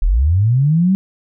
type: linear sweep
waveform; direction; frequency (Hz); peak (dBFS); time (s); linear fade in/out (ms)
sine; up; 32.7 to 196; -10; 0.02-0.95; 0
effects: none